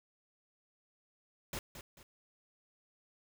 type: noise with echo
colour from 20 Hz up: pink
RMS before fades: -40 dBFS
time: 1.53-1.59 s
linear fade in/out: 2 ms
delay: 220 ms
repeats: 2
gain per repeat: -9 dB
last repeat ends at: 2.03 s
effects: none